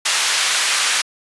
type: band-pass noise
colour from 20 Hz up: pink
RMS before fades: -18 dBFS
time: 0.05-1.02 s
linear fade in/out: 10 ms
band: 1600 to 9700 Hz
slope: 12 dB/octave
effects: resampled to 24000 Hz